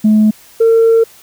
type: tone pair in turn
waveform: sine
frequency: 214.6 / 454.7 Hz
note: A3 / A#4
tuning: -43 / -43 cents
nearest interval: octave + minor second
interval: 1300 cents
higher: second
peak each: -4 dBFS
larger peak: neither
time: 0.04-0.31 / 0.6-1.04 s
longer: second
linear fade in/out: 10 ms
effects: tanh soft clip ceiling -3 dBFS + white hiss -42 dBFS RMS until 1.22 s